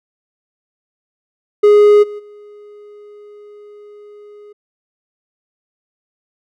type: tone with level steps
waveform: triangle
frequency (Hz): 415.3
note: G#4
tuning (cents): 0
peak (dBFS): -3 / -23 / -34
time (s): 1.63-4.53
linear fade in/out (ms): 10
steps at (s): 2.02 / 2.18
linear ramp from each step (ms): 20
effects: none